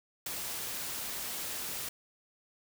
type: noise with ADSR envelope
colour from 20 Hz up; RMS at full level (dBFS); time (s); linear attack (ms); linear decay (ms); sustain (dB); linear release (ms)
white; -35; 0.26-1.89; 5; 16; -3; 5
effects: none